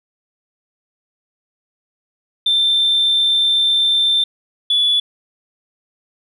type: tone pair in turn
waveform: sine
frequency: 3566 / 3435 Hz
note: A7 / A7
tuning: +22 / -42 cents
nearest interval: minor second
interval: 64 cents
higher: first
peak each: -11 dBFS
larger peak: neither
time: 2.46-4.24 / 4.7-5 s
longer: first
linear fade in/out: 5 ms
effects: tanh soft clip ceiling -8 dBFS